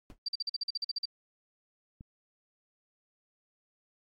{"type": "noise with exponential decay", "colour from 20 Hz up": "brown", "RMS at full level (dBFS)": -40, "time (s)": [0.1, 0.18], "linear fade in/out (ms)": 0, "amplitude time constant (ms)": 17}
{"type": "tone bursts", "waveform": "sine", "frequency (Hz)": 4683, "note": "D8", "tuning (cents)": -6, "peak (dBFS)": -30, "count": 12, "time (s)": [0.26, 1.055], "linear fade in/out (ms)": 5, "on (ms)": 25, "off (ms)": 45}
{"type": "click", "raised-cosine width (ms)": 5, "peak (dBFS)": -35, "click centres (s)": 2.009}
{"effects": ["AAC 48 kbps"]}